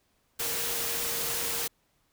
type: tone in noise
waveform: sine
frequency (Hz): 466.2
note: A#4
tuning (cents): 0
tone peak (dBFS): -42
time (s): 0.39-1.68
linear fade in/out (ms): 10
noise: white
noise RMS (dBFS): -31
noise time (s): 0.39-1.68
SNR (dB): -14
effects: pink hiss -71 dBFS RMS until 2.12 s